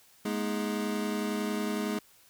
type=tone cluster; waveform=square; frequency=210.7 / 241.6 / 312.6 / 415 Hz; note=G#3 / B3 / D#4 / G#4; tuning=+25 / -38 / +8 / -1 cents; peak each=-33 / -38 / -38 / -37 dBFS; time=0.25-1.99 s; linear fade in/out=5 ms; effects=white hiss -60 dBFS RMS until 2.29 s